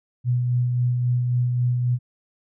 sine tone with tremolo, 123.2 Hz, B2, 4 cents flat, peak -17 dBFS, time 0.24-1.99 s, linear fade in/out 50 ms, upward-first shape sine, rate 3.7 Hz, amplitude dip 30%, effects none

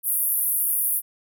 pink band-pass noise, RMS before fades -23 dBFS, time 0.03-1.02 s, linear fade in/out 50 ms, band 10000 to 16000 Hz, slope 96 dB/octave, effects none

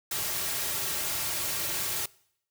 white noise with comb filter, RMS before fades -31 dBFS, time 0.11-2.06 s, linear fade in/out 5 ms, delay 4 ms, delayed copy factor -0.6, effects noise-tail reverb RT60 0.7 s tail -23 dB re dry

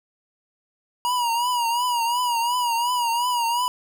square tone with vibrato, 958 Hz, A#5, 47 cents sharp, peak -21 dBFS, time 1.05-3.68 s, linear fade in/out 0 ms, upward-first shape triangle, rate 2.8 Hz, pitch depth 83 cents each way, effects none

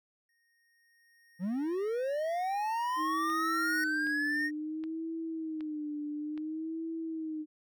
square tone with exponential growth, 1857 Hz, A#6, 7 cents flat, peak -33 dBFS, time 0.29-3.84 s, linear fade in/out 2 ms, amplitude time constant 770 ms
triangle linear sweep, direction up, 166.6 to 1872 Hz, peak -28 dBFS, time 1.39-4.51 s, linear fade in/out 50 ms
sine tone with vibrato, 311.1 Hz, D#4, in tune, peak -34 dBFS, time 2.96-7.46 s, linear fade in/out 50 ms, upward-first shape sine, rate 0.57 Hz, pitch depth 86 cents each way
click train, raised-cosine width 0.3 ms, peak -34 dBFS, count 5, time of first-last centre 3.3-6.377 s, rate 1.3 Hz
effects none

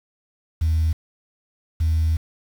sine tone bursts at uneven times, 80.2 Hz, E2, 47 cents flat, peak -15 dBFS, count 2, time 0.61-0.93 / 1.8-2.17 s, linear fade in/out 10 ms, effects tanh soft clip ceiling -14 dBFS + 7-bit

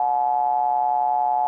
triangle ring-modulated tone, 65.41 Hz, C2, in tune, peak -13 dBFS, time 0-1.47 s, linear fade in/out 0 ms, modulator 793 Hz, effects none

